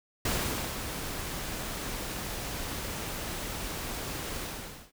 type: noise with ADSR envelope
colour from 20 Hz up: pink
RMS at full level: -29 dBFS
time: 0.25-4.92 s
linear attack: 4 ms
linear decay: 480 ms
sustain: -7 dB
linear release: 510 ms
effects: none